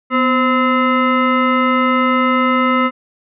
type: tone with frequency modulation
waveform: sine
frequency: 523.3 Hz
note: C5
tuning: in tune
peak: -11 dBFS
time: 0.1-2.91 s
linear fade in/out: 50 ms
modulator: 773 Hz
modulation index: 1.8
effects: none